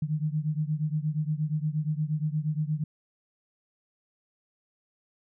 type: beating tone pair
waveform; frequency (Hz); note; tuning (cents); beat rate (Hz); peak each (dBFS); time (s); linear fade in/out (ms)
sine; 150 / 158.5; D3 / D#3; +37 / +32; 8.5; -28 / -30; 0.02-2.84; 5
effects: none